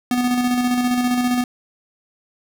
square tone with tremolo, 246.9 Hz, B3, in tune, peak -16 dBFS, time 0.11-1.44 s, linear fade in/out 2 ms, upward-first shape square, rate 15 Hz, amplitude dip 35%, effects none

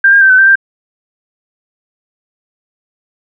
sine tone with pitch steps, 1587 / 1614 / 1558 / 1515 / 1566 / 1581 Hz, G6 / G#6 / G6 / F#6 / G6 / G6, +21 / -50 / -11 / +40 / -2 / +14 cents, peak -3 dBFS, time 0.04-0.556 s, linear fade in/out 5 ms, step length 86 ms, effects none

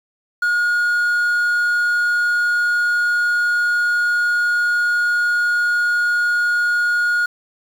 triangle tone with quantisation, 1437 Hz, F6, 49 cents sharp, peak -13 dBFS, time 0.42-7.26 s, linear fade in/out 5 ms, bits 7, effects none

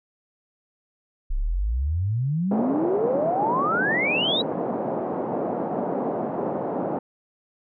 sine exponential sweep, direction up, 30.15 to 3951 Hz, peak -21 dBFS, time 1.3-4.42 s, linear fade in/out 10 ms
white band-pass noise, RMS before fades -27 dBFS, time 2.51-6.99 s, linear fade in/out 5 ms, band 160 to 740 Hz, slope 24 dB/octave
effects none

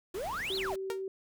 triangle exponential two-way sweep, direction up then down, 338.3 to 4435 to 520 Hz, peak -32 dBFS, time 0.14-0.75 s, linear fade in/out 10 ms, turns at 0.56 s
pink noise, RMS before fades -46 dBFS, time 0.14-0.76 s, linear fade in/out 5 ms
sine tone, 383.8 Hz, G4, 37 cents flat, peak -34 dBFS, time 0.5-1.08 s, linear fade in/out 2 ms
sawtooth tone with exponential decay, 463.7 Hz, A#4, 9 cents flat, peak -28 dBFS, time 0.9-1.02 s, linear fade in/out 0 ms, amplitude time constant 24 ms
effects none

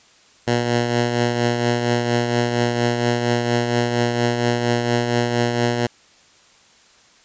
10% pulse tone with tremolo, 119.9 Hz, A#2, 49 cents sharp, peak -7 dBFS, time 0.47-5.87 s, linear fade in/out 10 ms, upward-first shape triangle, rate 4.3 Hz, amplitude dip 50%, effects white hiss -52 dBFS RMS until 7.24 s + resampled to 16000 Hz

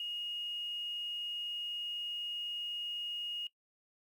sine tone with quantisation, 2868 Hz, F7, 45 cents sharp, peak -36 dBFS, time 0-3.47 s, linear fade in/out 2 ms, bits 10, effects noise-tail reverb RT60 0.1 s tail -19 dB re dry + Opus 48 kbps

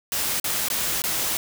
white noise with dropouts, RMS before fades -25 dBFS, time 0.12-1.37 s, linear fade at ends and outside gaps 1 ms, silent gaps 0.399-0.442 / 0.685-0.701 / 1.02-1.039 s, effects none

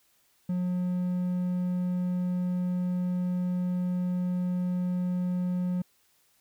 triangle tone, 180 Hz, F#3, 47 cents flat, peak -24 dBFS, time 0.49-5.82 s, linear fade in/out 5 ms, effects white hiss -67 dBFS RMS until 6.4 s

